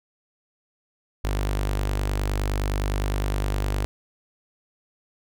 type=tone with notch filter; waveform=sawtooth; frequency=49.72 Hz; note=G1; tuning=25 cents sharp; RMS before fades=-25 dBFS; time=1.24-3.85 s; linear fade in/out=0 ms; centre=180 Hz; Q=1.8; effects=none